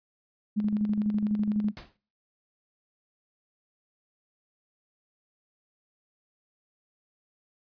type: tone with tremolo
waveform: sine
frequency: 210 Hz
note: G#3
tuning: 19 cents sharp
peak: -22 dBFS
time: 0.56-1.72 s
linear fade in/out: 20 ms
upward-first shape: square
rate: 12 Hz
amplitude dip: 45%
type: noise with exponential decay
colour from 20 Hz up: pink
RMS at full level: -38 dBFS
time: 1.77-1.97 s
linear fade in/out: 0 ms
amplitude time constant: 43 ms
effects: noise-tail reverb RT60 0.5 s tail -25 dB re dry + resampled to 11025 Hz